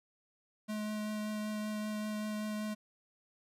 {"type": "tone with vibrato", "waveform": "square", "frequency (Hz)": 212.7, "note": "G#3", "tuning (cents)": 42, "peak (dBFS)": -36, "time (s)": [0.68, 2.75], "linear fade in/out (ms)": 20, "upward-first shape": "triangle", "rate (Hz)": 5.2, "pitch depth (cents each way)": 11, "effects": ["resampled to 32000 Hz", "12-bit"]}